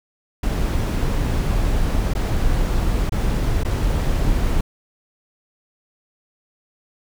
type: noise with dropouts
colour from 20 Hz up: brown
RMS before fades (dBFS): -19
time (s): 0.43-4.61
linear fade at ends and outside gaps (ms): 5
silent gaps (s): 2.137-2.15 / 3.095-3.12 / 3.635-3.648
effects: none